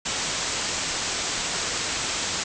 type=low-pass noise; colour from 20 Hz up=white; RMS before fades=-28 dBFS; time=0.05-2.44 s; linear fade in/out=10 ms; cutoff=8000 Hz; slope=96 dB/octave; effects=none